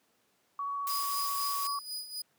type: tone with vibrato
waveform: sine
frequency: 1126 Hz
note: C#6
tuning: 27 cents sharp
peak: -32 dBFS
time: 0.59-1.79 s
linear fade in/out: 2 ms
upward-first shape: sine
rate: 14 Hz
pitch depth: 8 cents each way
type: noise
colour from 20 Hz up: blue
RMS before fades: -37 dBFS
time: 0.87-1.67 s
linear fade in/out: 0 ms
type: tone with tremolo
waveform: sawtooth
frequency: 4958 Hz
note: D#8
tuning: 7 cents flat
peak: -32 dBFS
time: 0.89-2.22 s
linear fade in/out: 5 ms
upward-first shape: sine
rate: 4 Hz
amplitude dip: 70%
effects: pink hiss -71 dBFS RMS until 2.38 s + high-pass 200 Hz 12 dB/octave